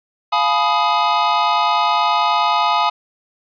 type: chord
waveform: square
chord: F half-diminished seventh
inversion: none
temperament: equal with one note detuned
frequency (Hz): 698.5 / 848.1 / 987.8 / 1244.5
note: F5 / Ab5 / Cb6 / Eb6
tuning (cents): 0 / +36 / 0 / 0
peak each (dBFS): -23 / -19 / -21 / -19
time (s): 0.32-2.9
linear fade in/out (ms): 10
effects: resampled to 11025 Hz + 8-bit